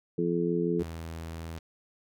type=harmonic tone; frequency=85.9 Hz; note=F2; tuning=28 cents flat; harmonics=2 / 3 / 4 / 5; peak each=-30 / -34 / -30 / -30 dBFS; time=0.18-0.83 s; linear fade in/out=5 ms
type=tone; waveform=sawtooth; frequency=82 Hz; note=E2; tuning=9 cents flat; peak=-33 dBFS; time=0.79-1.59 s; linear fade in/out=10 ms
type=click; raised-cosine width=0.2 ms; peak=-29 dBFS; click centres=1.583 s
effects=none